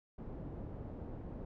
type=low-pass noise; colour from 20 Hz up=pink; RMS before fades=-45 dBFS; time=0.18-1.45 s; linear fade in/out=5 ms; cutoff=500 Hz; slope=12 dB/octave; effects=none